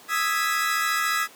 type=chord; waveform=40% pulse; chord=E major seventh; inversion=third; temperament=equal; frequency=1244.5 / 1318.5 / 1661.2 / 1975.5 Hz; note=D#6 / E6 / G#6 / B6; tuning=0 / 0 / 0 / 0 cents; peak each=-27 dBFS; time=0.08-1.28 s; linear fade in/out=50 ms; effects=pink hiss -48 dBFS RMS until 1.35 s + high-pass 300 Hz 12 dB/octave